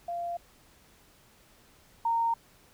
sine tone pair in turn, 691 / 922.4 Hz, F5 / A#5, -19 / -19 cents, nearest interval perfect fourth, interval 500 cents, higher second, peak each -31 / -24 dBFS, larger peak second, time 0.08-0.37 / 2.05-2.34 s, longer neither, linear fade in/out 5 ms, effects pink hiss -60 dBFS RMS until 2.73 s

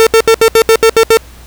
45% pulse tone bursts, 450 Hz, A4, 39 cents sharp, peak -3 dBFS, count 9, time 0-1.171 s, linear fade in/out 0 ms, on 67 ms, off 71 ms, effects added 60 Hz sine -34 dBFS peak until 1.46 s + pink hiss -39 dBFS RMS until 1.46 s

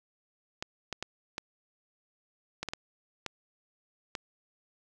clicks, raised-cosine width 0.2 ms, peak -17 dBFS, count 9, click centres 0.625 / 0.927 / 1.026 / 1.381 / 2.63 / 2.687 / 2.735 / 3.263 / 4.152 s, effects none

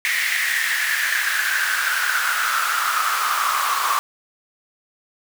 pink noise with high-pass filter sweep, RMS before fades -21 dBFS, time 0.05-3.99 s, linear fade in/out 0 ms, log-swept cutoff 2000 to 1100 Hz, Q 7, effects none

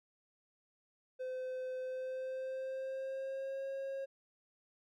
triangle tone with pitch glide, 513 to 541.9 Hz, C5 to C#5, -34 to -39 cents, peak -36 dBFS, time 1.19-4.06 s, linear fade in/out 20 ms, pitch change +95 cents, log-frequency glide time 1.8-3.66 s, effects none

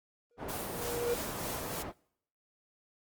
triangle tone with exponential growth, 477.1 Hz, A#4, 40 cents sharp, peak -25 dBFS, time 0.31-1.14 s, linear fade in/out 2 ms, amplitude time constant 180 ms
white low-pass noise, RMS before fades -40 dBFS, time 0.37-1.93 s, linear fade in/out 50 ms, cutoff 840 Hz, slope 12 dB/octave
white noise with tremolo, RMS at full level -40 dBFS, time 0.48-1.83 s, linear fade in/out 10 ms, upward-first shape sine, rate 3.2 Hz, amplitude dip 40%
effects noise-tail reverb RT60 0.7 s tail -25 dB re dry + Opus 24 kbps

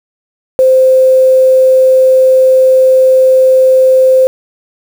sine tone with quantisation, 520 Hz, C5, 11 cents flat, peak -3 dBFS, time 0.59-4.27 s, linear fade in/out 0 ms, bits 5, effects none

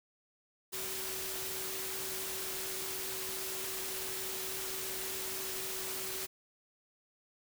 sine tone in noise, 379.8 Hz, F#4, 45 cents sharp, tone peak -46 dBFS, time 0.72-6.27 s, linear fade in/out 20 ms, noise white, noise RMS -39 dBFS, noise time 0.72-6.27 s, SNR -10 dB, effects none

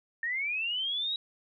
sine linear sweep, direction up, 1798 to 3869 Hz, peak -29 dBFS, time 0.23-1.16 s, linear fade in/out 2 ms, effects none

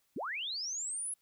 sine linear sweep, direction up, 158.4 to 10710 Hz, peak -35 dBFS, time 0.16-1.14 s, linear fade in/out 5 ms, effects white hiss -75 dBFS RMS until 1.21 s

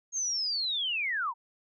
sine linear sweep, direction down, 6550 to 880 Hz, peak -28 dBFS, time 0.12-1.34 s, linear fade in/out 50 ms, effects none

